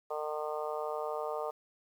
harmonic tone, 152 Hz, D#3, 40 cents flat, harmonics 3 / 4 / 5 / 6 / 7 / 8, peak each -38 / -38 / -41 / -44 / -44 / -43 dBFS, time 0.1-1.51 s, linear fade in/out 10 ms, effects 10-bit

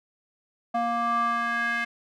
square tone with band-pass filter sweep, 234.6 Hz, A#3, 11 cents sharp, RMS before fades -26 dBFS, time 0.74-1.85 s, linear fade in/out 10 ms, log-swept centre 840 to 1900 Hz, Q 4.3, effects none

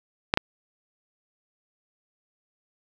clicks, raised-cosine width 0.3 ms, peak -3 dBFS, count 2, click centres 0.339 / 0.374 s, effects none

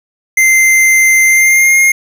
square tone with pitch glide, 2082 to 2134 Hz, C7 to C7, -9 to +34 cents, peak -6 dBFS, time 0.37-1.92 s, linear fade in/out 5 ms, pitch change +43 cents, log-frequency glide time 1.25-1.78 s, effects none

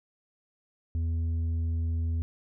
sine tone with tanh clipping, 82.4 Hz, E2, in tune, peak -27 dBFS, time 0.95-2.22 s, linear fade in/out 0 ms, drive 5 dB, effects none

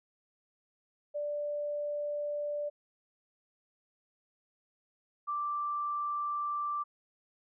sine tone pair in turn, 587.3 / 1174.6 Hz, D5 / D6, 0 / 0 cents, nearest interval octave, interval 1200 cents, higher second, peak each -32 / -31 dBFS, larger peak second, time 1.14-2.7 / 5.27-6.84 s, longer second, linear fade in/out 20 ms, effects none

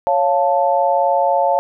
sine chord, Db augmented, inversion none, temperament equal, 554.4 / 698.5 / 880 Hz, Db5 / F5 / A5, 0 / 0 / 0 cents, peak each -17 dBFS, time 0.07-1.59 s, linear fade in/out 0 ms, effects none

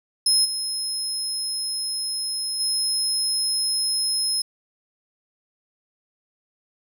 30% pulse tone with level steps, 5150 Hz, E8, 41 cents flat, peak -12 / -21 / -17 dBFS, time 0.26-4.42 s, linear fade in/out 5 ms, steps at 0.44 / 2.59 s, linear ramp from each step 20 ms, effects none

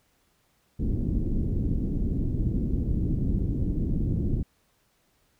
pink low-pass noise, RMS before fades -26 dBFS, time 0.79-4.43 s, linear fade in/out 10 ms, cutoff 300 Hz, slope 24 dB/octave, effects pink hiss -68 dBFS RMS until 5.39 s

